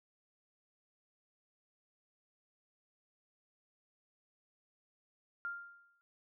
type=tone with exponential decay; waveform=sine; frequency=1396.9 Hz; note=F6; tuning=in tune; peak=-35 dBFS; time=5.45-6.01 s; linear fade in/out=0 ms; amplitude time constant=120 ms; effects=noise-tail reverb RT60 0.1 s tail -25 dB re dry